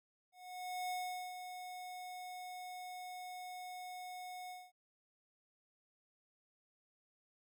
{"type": "tone with ADSR envelope", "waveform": "square", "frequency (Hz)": 730, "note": "F#5", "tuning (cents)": -24, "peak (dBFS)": -38, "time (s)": [0.32, 4.72], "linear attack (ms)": 580, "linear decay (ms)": 430, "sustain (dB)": -8, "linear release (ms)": 220, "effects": []}